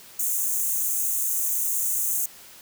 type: high-pass noise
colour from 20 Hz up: white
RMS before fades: -25 dBFS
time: 0.19-2.26 s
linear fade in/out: 5 ms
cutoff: 6200 Hz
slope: 96 dB/octave
effects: white hiss -47 dBFS RMS until 2.61 s